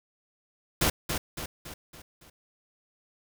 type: noise with echo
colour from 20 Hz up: pink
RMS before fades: -24 dBFS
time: 0.81-0.9 s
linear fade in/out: 5 ms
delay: 280 ms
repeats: 5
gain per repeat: -6 dB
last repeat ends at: 2.3 s
effects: none